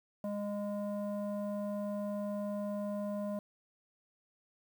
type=tone with low-pass filter; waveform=square; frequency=204.9 Hz; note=G#3; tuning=23 cents flat; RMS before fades=-37 dBFS; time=0.24-3.39 s; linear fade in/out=2 ms; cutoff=760 Hz; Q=6.6; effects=10-bit